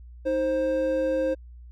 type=tone pair together; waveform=triangle; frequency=313.5 / 527.2 Hz; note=D#4 / C5; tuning=+13 / +13 cents; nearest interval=major sixth; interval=900 cents; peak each=-27 / -21 dBFS; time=0.25-1.35 s; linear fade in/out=20 ms; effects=added 60 Hz sine -42 dBFS peak until 1.71 s